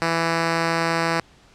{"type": "tone", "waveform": "5% pulse", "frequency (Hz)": 165.8, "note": "E3", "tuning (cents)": 10, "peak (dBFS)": -8, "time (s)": [0.02, 1.2], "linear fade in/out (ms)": 0, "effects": ["pink hiss -53 dBFS RMS until 1.54 s", "low-pass 6000 Hz 12 dB/octave"]}